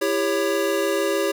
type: chord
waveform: square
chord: C# diminished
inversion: first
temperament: just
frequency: 332.6 / 399.1 / 554.4 Hz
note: E4 / G4 / C#5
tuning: +16 / +31 / 0 cents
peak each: -27 / -24 / -25 dBFS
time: 0.01-1.32 s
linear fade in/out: 10 ms
effects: none